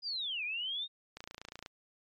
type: linear two-way sweep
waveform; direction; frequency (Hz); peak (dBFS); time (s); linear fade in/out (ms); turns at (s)
sine; down then up; 4978 to 2363 to 3742; -34; 0.02-0.88; 50; 0.44
type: click train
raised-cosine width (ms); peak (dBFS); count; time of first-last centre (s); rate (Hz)
0.2; -27; 15; 1.17-1.661; 28.5
effects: MP3 96 kbps